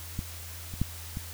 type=clicks; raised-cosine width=5 ms; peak=-19 / -27 / -13 / -22 dBFS; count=4; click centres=0.191 / 0.739 / 0.816 / 1.171 s; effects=added 84 Hz sine -42 dBFS peak until 1.33 s + white hiss -44 dBFS RMS until 1.33 s